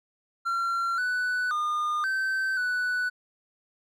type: tone with pitch steps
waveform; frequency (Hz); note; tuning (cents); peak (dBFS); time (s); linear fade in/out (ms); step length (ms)
triangle; 1369 / 1489 / 1215 / 1546 / 1485; F6 / F#6 / D#6 / G6 / F#6; -35 / +11 / -42 / -24 / +6; -23; 0.45-3.1; 20; 530
effects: none